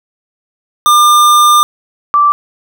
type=tone pair in turn; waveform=square / sine; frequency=1200 / 1168.5 Hz; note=D6 / D6; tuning=+37 / -9 cents; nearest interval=unison; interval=46 cents; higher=first; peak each=-5 / -5 dBFS; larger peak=neither; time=0.86-1.63 / 2.14-2.32 s; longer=first; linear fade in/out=0 ms; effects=none